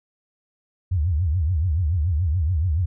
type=tone with vibrato; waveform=sine; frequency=82.9 Hz; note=E2; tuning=10 cents sharp; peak=-18 dBFS; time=0.91-2.86 s; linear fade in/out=10 ms; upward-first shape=triangle; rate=7 Hz; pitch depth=290 cents each way; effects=none